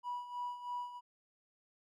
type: tone with tremolo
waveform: triangle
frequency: 977 Hz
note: B5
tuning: 19 cents flat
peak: -33 dBFS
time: 0.03-1.01 s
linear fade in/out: 50 ms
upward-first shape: sine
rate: 3.1 Hz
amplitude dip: 75%
effects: tanh soft clip ceiling -33 dBFS